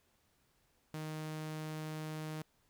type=tone; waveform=sawtooth; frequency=155.56 Hz; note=D#3; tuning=in tune; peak=-36 dBFS; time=0.94-2.42 s; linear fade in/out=0 ms; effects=pink hiss -74 dBFS RMS until 2.69 s